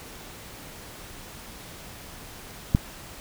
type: click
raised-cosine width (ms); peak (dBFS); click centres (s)
5; -5; 2.749
effects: pink hiss -43 dBFS RMS until 3.2 s